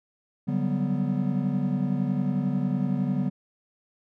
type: chord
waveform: triangle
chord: G major seventh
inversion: second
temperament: equal with one note detuned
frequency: 143.81 / 185 / 196 / 246.9 Hz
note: D3 / F#3 / G3 / B3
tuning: -36 / 0 / 0 / 0 cents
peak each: -27 dBFS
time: 0.47-3.3 s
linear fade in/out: 20 ms
effects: none